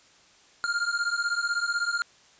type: beating tone pair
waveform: square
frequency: 1396.9 / 1412.9 Hz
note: F6 / F6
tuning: 0 / +20 cents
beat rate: 16 Hz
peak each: -29 dBFS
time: 0.64-2.02 s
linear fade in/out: 0 ms
effects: white hiss -57 dBFS RMS until 2.39 s + resampled to 16000 Hz